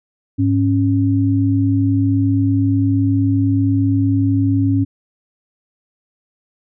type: tone pair together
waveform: sine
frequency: 103.56 / 275.2 Hz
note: G#2 / C#4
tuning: -4 / -12 cents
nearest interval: octave + perfect fourth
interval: 1692 cents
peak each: -15 dBFS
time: 0.38-4.85 s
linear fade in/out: 20 ms
effects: none